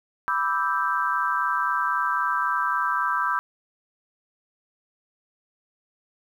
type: chord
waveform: sine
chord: E minor seventh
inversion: second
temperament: equal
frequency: 987.8 / 1174.7 / 1318.5 / 1568 Hz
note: B5 / D6 / E6 / G6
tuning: 0 / 0 / 0 / 0 cents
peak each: -27 dBFS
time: 0.28-3.39 s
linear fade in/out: 0 ms
effects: 9-bit